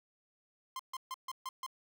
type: tone bursts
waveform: 45% pulse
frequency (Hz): 1046.5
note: C6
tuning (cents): 0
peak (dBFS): -38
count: 6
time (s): 0.76-1.664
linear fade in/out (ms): 2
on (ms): 34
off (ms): 140
effects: none